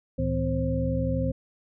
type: tone cluster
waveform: sine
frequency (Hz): 69.8 / 111.2 / 162.9 / 254.9 / 530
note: C#2 / A2 / E3 / C4 / C5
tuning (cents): +13 / +19 / -20 / -45 / +22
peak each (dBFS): -30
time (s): 0.18-1.32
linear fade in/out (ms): 10
effects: none